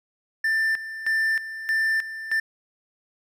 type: tone with tremolo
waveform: triangle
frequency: 1781 Hz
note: A6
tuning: 21 cents sharp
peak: -18 dBFS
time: 0.44-2.4 s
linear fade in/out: 5 ms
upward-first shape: square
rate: 1.6 Hz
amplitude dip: 75%
effects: none

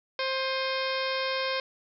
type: harmonic tone with a mistuned harmonic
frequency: 528 Hz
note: C5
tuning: 16 cents sharp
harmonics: 1 / 2 / 3 / 4 / 5 / 6 / 7 / 8 / 9 / 10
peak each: -31 / -34 / -36 / -37 / -38 / -39 / -39 / -40 / -41 / -41 dBFS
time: 0.19-1.6 s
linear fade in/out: 2 ms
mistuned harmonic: 5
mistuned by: -93 cents
effects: none

